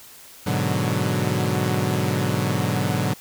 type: chord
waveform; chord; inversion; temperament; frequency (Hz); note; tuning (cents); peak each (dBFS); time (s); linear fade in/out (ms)
sawtooth; G# half-diminished seventh; none; equal; 103.83 / 123.47 / 146.83 / 185; G#2 / B2 / D3 / F#3; 0 / 0 / 0 / 0; -22; 0.46-3.14; 10
effects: white hiss -45 dBFS RMS until 3.2 s